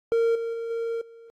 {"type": "tone with level steps", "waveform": "triangle", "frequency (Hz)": 460.5, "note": "A#4", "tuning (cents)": -21, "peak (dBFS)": [-17, -25, -27, -24, -43], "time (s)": [0.12, 1.3], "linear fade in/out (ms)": 0, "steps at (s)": [0.35, 0.53, 0.7, 1.01], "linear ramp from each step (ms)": 5, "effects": ["AAC 48 kbps"]}